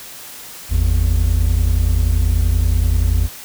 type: tone pair together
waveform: triangle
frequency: 51.98 / 82.41 Hz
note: G#1 / E2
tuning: +2 / 0 cents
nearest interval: minor sixth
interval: 798 cents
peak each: -13 dBFS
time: 0.69-3.29 s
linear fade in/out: 50 ms
effects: white hiss -35 dBFS RMS until 3.44 s